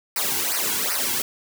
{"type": "noise with flanger", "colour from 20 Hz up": "white", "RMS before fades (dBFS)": -24, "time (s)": [0.16, 1.22], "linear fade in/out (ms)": 2, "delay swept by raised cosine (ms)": [0.28, 1.68], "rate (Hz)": 2.6, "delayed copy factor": -0.95, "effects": []}